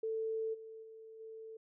sine tone with level steps, 443.9 Hz, A4, 15 cents sharp, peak -34 / -47 / -50 / -46 dBFS, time 0.03-1.57 s, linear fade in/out 5 ms, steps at 0.53 / 0.82 / 1.19 s, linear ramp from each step 20 ms, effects none

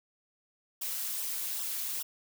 blue noise with flanger, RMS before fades -35 dBFS, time 0.81-2.03 s, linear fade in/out 10 ms, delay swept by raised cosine 0.44 to 6.14 ms, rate 2.5 Hz, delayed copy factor -0.7, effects none

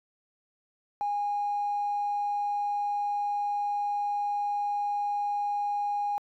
triangle tone, 820 Hz, G#5, 22 cents flat, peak -23 dBFS, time 1.01-6.18 s, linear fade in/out 0 ms, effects tanh soft clip ceiling -24 dBFS

